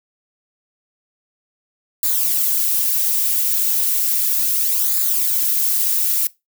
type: noise with flanger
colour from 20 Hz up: violet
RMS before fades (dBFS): -18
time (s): 2.03-6.27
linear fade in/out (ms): 2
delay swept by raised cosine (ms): 0.34 to 5.14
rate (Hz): 0.34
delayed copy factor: -0.65
effects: noise-tail reverb RT60 0.2 s tail -20 dB re dry